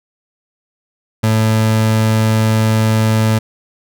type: tone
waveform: 30% pulse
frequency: 110 Hz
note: A2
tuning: in tune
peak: -8 dBFS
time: 1.23-3.39 s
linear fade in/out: 10 ms
effects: none